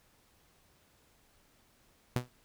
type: tone with exponential decay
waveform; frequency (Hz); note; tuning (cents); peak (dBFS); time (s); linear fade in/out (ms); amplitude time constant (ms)
sawtooth; 123.47; B2; 0; -22; 2.16-2.29; 0; 27
effects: pink hiss -67 dBFS RMS until 2.44 s